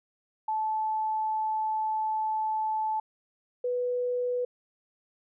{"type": "tone pair in turn", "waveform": "sine", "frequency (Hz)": [870, 493.2], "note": ["A5", "B4"], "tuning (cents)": [-20, -2], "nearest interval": "minor seventh", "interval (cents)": 982, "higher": "first", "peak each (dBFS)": -26, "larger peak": "neither", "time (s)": [[0.48, 3], [3.64, 4.45]], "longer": "first", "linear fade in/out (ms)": 5, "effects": []}